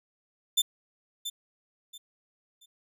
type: tone with echo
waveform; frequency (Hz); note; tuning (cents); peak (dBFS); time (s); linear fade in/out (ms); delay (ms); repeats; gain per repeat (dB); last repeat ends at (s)
sawtooth; 3548; A7; +14; -18; 0.57-0.62; 10; 680; 3; -11; 2.66
effects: none